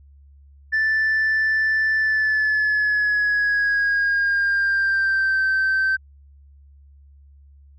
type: tone with pitch glide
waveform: sine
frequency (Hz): 1760 to 1550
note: A6 to G6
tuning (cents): 0 to -20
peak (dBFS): -15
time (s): 0.72-5.97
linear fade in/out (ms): 20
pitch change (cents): -220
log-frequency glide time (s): 1.97-5.43
effects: tanh soft clip ceiling -15 dBFS + added 70 Hz sine -46 dBFS peak until 7.78 s